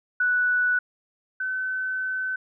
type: tone pair in turn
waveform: sine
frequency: 1480 / 1519.9 Hz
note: F#6 / F#6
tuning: 0 / +46 cents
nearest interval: unison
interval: 46 cents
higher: second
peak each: -19 / -25 dBFS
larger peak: first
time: 0.2-0.79 / 1.4-2.36 s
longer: second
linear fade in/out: 5 ms
effects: none